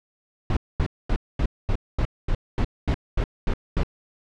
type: noise bursts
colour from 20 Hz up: brown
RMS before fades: -21 dBFS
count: 12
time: 0.5-3.834 s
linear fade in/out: 2 ms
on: 67 ms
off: 230 ms
effects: low-pass 4000 Hz 12 dB/octave